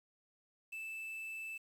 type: tone with quantisation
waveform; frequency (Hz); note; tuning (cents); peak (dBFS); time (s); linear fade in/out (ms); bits
triangle; 2637; E7; 0; -40; 0.72-1.58; 10; 10
effects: none